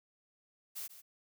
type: noise with echo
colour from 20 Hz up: blue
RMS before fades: -42 dBFS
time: 0.75-0.88 s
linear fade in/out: 20 ms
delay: 140 ms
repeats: 1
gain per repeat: -12 dB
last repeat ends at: 1.02 s
effects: none